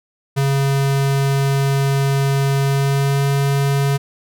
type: tone with pitch glide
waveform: square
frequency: 137.9 to 139.34 Hz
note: C#3 to C#3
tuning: -9 to +9 cents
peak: -15 dBFS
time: 0.36-3.98 s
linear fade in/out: 20 ms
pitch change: +18 cents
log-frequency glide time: 2.61-3.26 s
effects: none